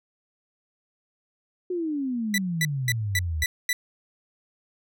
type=exponential sweep; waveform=sine; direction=down; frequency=370 to 73.3 Hz; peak=-25 dBFS; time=1.7-3.44 s; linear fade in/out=5 ms
type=tone bursts; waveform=sawtooth; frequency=1975.5 Hz; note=B6; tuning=in tune; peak=-18 dBFS; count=6; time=2.34-3.73 s; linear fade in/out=2 ms; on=40 ms; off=230 ms
effects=none